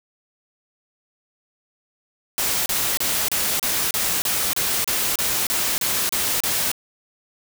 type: noise bursts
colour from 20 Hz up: white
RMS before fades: -22 dBFS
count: 14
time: 2.38-6.716 s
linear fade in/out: 0 ms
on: 280 ms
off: 32 ms
effects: none